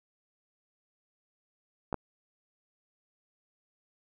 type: clicks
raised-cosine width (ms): 1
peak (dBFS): -18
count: 2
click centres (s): 1.928 / 1.943
effects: none